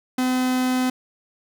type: tone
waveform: 45% pulse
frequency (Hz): 254.7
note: C4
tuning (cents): -46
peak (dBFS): -19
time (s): 0.18-0.9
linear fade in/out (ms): 5
effects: none